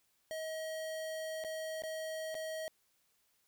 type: tone with dropouts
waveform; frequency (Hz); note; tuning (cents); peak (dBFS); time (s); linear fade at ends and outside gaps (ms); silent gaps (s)
square; 635; D#5; +35; -39; 0.31-2.68; 0; 1.439-1.447 / 1.821-1.836 / 2.344-2.351
effects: white hiss -75 dBFS RMS until 3.47 s